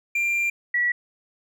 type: tone pair in turn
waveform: triangle / sine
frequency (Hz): 2380 / 1938.5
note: D7 / B6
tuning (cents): +22 / -33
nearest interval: major third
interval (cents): 355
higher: first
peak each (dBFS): -19 / -19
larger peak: neither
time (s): 0.15-0.5 / 0.74-0.92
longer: first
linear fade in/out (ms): 5
effects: none